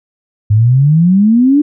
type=exponential sweep; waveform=sine; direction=up; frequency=101.9 to 301.7 Hz; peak=-5 dBFS; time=0.5-1.62 s; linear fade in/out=10 ms; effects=none